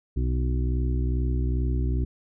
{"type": "harmonic tone", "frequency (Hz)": 62.4, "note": "B1", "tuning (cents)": 19, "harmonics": [1, 2, 4, 5, 6], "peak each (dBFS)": [-23, -29, -35, -37, -39], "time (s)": [0.16, 2.05], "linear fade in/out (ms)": 10, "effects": []}